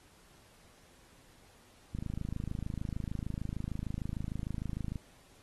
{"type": "click train", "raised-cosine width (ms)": 5, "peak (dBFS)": -24, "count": 81, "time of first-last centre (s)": [1.95, 4.958], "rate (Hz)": 26.6, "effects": ["pink hiss -62 dBFS RMS until 5.42 s", "AAC 32 kbps"]}